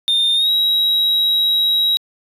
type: tone with pitch glide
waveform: sine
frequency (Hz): 3629 to 3845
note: A#7 to B7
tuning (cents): -47 to -47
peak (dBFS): -10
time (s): 0.08-1.97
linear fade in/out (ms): 0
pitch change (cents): +100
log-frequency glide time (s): 0.35-0.5
effects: tanh soft clip ceiling -12 dBFS

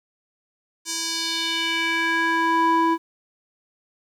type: tone with band-pass filter sweep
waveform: square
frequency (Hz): 330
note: E4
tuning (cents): +2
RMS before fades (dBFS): -22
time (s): 0.85-2.98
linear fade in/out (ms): 50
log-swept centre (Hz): 6700 to 730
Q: 2.1
effects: 9-bit

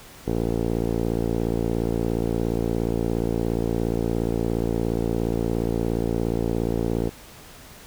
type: tone with low-pass filter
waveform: 10% pulse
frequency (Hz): 57.1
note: A#1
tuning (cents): -35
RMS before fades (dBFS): -24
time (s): 0.26-7.1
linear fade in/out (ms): 20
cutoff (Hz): 510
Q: 4.1
effects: pink hiss -45 dBFS RMS until 7.86 s

